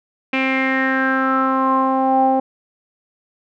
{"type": "tone with low-pass filter sweep", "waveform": "sawtooth", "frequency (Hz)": 264.3, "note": "C4", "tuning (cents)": 18, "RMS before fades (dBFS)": -17, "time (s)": [0.33, 2.4], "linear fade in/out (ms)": 5, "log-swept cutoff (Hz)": [2500, 710], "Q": 7.1, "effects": []}